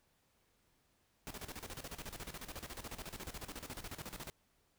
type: noise with tremolo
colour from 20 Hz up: pink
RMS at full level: -45 dBFS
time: 1.27-4.3 s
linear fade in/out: 0 ms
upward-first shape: square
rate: 14 Hz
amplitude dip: 75%
effects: pink hiss -75 dBFS RMS until 4.78 s